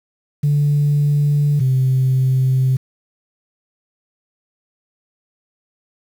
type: tone pair in turn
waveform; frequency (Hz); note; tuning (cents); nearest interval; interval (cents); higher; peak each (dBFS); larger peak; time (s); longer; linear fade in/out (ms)
sine; 145.7 / 130.74; D3 / C3; -13 / -1; major second; 188; first; -11; neither; 0.43-1.6 / 1.6-2.77; neither; 10
effects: tanh soft clip ceiling -9 dBFS + 7-bit